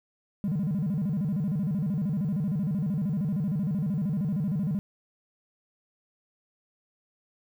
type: tone with vibrato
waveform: triangle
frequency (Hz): 174.61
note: F3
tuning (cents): 0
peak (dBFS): -22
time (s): 0.44-4.79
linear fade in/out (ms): 0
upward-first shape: square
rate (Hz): 13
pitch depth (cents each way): 260
effects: tanh soft clip ceiling -21 dBFS + 10-bit